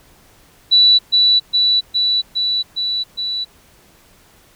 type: tone with echo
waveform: sine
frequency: 3951 Hz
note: B7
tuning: in tune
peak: -7 dBFS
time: 0.71-0.99 s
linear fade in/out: 20 ms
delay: 410 ms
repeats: 6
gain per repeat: -2 dB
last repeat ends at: 3.45 s
effects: pink hiss -50 dBFS RMS until 4.55 s